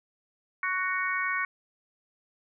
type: harmonic tone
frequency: 371.1 Hz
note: F#4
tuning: 5 cents sharp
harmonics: 3 / 4 / 5 / 6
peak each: -32 / -32 / -32 / -32 dBFS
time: 0.63-1.45 s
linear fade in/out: 2 ms
effects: none